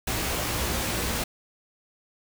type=noise with comb filter; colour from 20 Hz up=pink; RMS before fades=-28 dBFS; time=0.07-1.24 s; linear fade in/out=5 ms; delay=17 ms; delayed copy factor=+0.6; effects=none